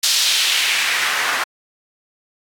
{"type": "noise with band-pass filter sweep", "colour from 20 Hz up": "white", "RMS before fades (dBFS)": -18, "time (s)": [0.03, 1.44], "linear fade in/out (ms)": 5, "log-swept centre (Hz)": [4600, 1300], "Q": 1.6, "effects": ["AAC 64 kbps"]}